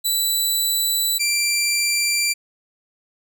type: tone pair in turn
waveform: 15% pulse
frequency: 3968 / 2359 Hz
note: B7 / D7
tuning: +7 / +7 cents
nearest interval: major sixth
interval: 900 cents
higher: first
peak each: -11 dBFS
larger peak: neither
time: 0.04-1.19 / 1.19-2.34 s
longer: neither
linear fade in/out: 20 ms
effects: none